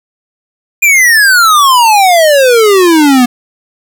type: exponential sweep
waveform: square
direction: down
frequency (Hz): 2440 to 240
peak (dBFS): -4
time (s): 0.82-3.26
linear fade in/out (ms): 10
effects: none